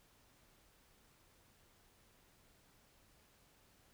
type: silence
effects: pink hiss -69 dBFS RMS until 3.93 s